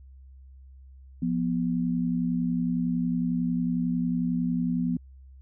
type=tone pair together; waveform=sine; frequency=174.61 / 245.6 Hz; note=F3 / B3; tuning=0 / -9 cents; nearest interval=tritone; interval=591 cents; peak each=-27 / -26 dBFS; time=1.22-4.97 s; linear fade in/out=5 ms; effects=added 66 Hz sine -46 dBFS peak until 5.41 s